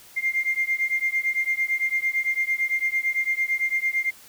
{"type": "beating tone pair", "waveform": "sine", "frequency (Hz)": [2103, 2111.9], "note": ["C7", "C7"], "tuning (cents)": [8, 16], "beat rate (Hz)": 8.9, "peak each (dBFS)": -24, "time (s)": [0.16, 4.11], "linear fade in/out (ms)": 20, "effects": ["tanh soft clip ceiling -14 dBFS", "white hiss -49 dBFS RMS until 4.28 s"]}